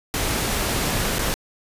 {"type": "noise with dropouts", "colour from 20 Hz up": "pink", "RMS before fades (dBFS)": -23, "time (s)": [0.14, 1.34], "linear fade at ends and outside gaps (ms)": 0, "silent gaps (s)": [1.184, 1.191], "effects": ["resampled to 32000 Hz"]}